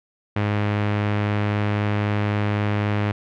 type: tone with low-pass filter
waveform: sawtooth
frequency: 103.83 Hz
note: G#2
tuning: in tune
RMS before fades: -22 dBFS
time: 0.36-3.12 s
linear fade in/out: 5 ms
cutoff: 2400 Hz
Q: 1.4
effects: none